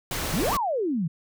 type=noise; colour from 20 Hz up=pink; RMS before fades=-29 dBFS; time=0.11-0.57 s; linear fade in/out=2 ms
type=exponential two-way sweep; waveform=sine; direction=up then down; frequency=138.59 to 1216 to 149.6 Hz; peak=-23 dBFS; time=0.33-1.08 s; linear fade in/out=10 ms; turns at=0.54 s
effects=none